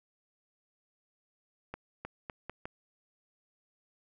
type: accelerating click train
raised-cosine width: 0.5 ms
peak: -24 dBFS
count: 5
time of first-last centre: 1.74-2.655 s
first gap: 310 ms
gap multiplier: 0.8
effects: none